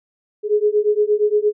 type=beating tone pair; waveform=sine; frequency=415.3 / 423.9 Hz; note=G#4 / G#4; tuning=0 / +35 cents; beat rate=8.6 Hz; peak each=-17 dBFS; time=0.43-1.53 s; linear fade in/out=50 ms; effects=none